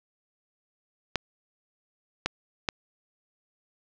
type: clicks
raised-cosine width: 0.2 ms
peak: -7 dBFS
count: 3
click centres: 1.157 / 2.26 / 2.688 s
effects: low-pass 5000 Hz 12 dB/octave + 7-bit